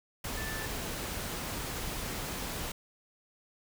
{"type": "tone in noise", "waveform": "sine", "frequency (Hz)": 1760, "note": "A6", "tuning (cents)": 0, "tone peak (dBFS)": -40, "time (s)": [0.37, 0.66], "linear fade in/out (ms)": 5, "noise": "pink", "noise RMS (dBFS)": -37, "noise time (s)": [0.24, 2.72], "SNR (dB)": -6, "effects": []}